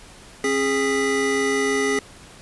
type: tone cluster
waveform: square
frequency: 269.9 / 413.8 / 1983 Hz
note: C#4 / G#4 / B6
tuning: -46 / -6 / +7 cents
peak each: -26 / -22 / -26 dBFS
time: 0.44-1.99 s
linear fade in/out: 2 ms
effects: pink hiss -45 dBFS RMS until 2.41 s + resampled to 24000 Hz